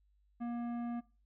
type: tone with tanh clipping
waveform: triangle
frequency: 237.5 Hz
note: A#3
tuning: 33 cents sharp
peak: -38 dBFS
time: 0.4-1.01 s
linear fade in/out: 20 ms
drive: 17 dB
effects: noise-tail reverb RT60 0.4 s tail -23 dB re dry + added 50 Hz sine -68 dBFS peak until 1.25 s